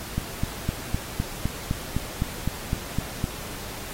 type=click train; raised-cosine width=5 ms; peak=-11 dBFS; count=13; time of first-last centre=0.18-3.241 s; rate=3.92 Hz; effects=pink hiss -37 dBFS RMS until 3.93 s + AAC 48 kbps